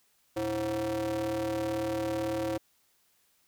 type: ring-modulated tone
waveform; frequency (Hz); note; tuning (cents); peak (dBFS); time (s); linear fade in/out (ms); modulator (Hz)
square; 103; G#2; -14; -27; 0.36-2.58; 10; 431
effects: white hiss -69 dBFS RMS until 3.47 s